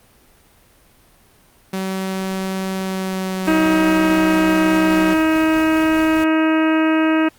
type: tone with pitch glide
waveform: sawtooth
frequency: 190.1 to 187.7 Hz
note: F#3 to F#3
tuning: +47 to +25 cents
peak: -17 dBFS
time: 1.73-5.14 s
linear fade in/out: 5 ms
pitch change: -22 cents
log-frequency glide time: 2.73-3.44 s
type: noise with tremolo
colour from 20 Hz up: pink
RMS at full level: -33 dBFS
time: 3.45-6.24 s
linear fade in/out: 0 ms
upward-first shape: sine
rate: 4.8 Hz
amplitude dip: 25%
type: harmonic tone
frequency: 317 Hz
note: D#4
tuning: 32 cents sharp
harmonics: 1 / 2 / 3 / 4 / 5 / 6 / 7 / 8 / 9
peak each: -14 / -23 / -27 / -26 / -26 / -31 / -34 / -29 / -35 dBFS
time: 3.47-7.29 s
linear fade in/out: 10 ms
effects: pink hiss -52 dBFS RMS until 7.38 s + Opus 32 kbps